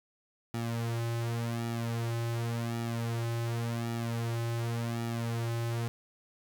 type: tone with flanger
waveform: sawtooth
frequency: 116.54 Hz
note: A#2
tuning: in tune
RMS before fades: -33 dBFS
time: 0.54-5.88 s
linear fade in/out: 0 ms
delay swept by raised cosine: 1.9 to 4.4 ms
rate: 0.89 Hz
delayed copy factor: -0.8
effects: none